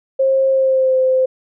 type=tone with pitch glide; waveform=sine; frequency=534 to 518.8 Hz; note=C5 to C5; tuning=+35 to -15 cents; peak=-11 dBFS; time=0.19-1.26 s; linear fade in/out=10 ms; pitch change=-50 cents; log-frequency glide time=0.5-0.97 s; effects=none